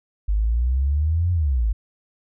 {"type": "exponential two-way sweep", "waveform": "sine", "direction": "up then down", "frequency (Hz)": [49.69, 90, 49.69], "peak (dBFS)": -17, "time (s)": [0.28, 1.73], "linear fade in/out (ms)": 10, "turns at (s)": 1.32, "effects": []}